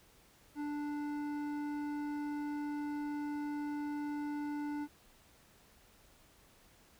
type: tone with hard clipping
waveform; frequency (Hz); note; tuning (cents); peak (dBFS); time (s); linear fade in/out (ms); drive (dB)
triangle; 293.7; D4; 0; -38; 0.55-4.88; 50; 15
effects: pink hiss -64 dBFS RMS until 6.99 s